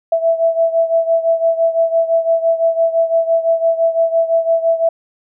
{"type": "beating tone pair", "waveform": "sine", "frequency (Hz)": [659.3, 665.2], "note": ["E5", "E5"], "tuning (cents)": [0, 16], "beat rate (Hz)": 5.9, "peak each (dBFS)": [-13, -17], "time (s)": [0.12, 4.89], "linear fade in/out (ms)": 5, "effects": []}